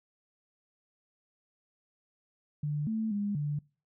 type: tone with pitch steps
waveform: sine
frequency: 148 / 220.5 / 204 / 146.8 Hz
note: D3 / A3 / G#3 / D3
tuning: +14 / +4 / -31 / 0 cents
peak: -29 dBFS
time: 2.63-3.59 s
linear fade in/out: 5 ms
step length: 240 ms
effects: noise-tail reverb RT60 0.4 s tail -26 dB re dry